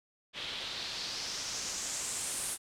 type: noise with low-pass filter sweep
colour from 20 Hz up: white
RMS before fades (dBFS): -38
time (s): 0.33-2.58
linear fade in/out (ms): 50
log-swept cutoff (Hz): 3300 to 10000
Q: 2.9
effects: none